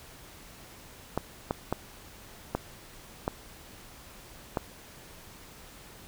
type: clicks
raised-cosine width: 1 ms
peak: -13 dBFS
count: 6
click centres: 1.176 / 1.509 / 1.726 / 2.55 / 3.279 / 4.572 s
effects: pink hiss -50 dBFS RMS until 6.07 s